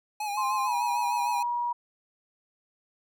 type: tone with vibrato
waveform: square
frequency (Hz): 830.6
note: G#5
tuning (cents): 0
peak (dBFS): -30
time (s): 0.2-1.43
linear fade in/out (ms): 5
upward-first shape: sine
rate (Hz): 6.6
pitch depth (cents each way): 53
type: tone with pitch glide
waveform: sine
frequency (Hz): 1046.5 to 959.6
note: C6 to A#5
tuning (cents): 0 to +50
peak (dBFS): -26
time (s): 0.37-1.73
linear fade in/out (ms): 10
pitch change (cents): -150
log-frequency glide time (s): 0.66-0.71
effects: none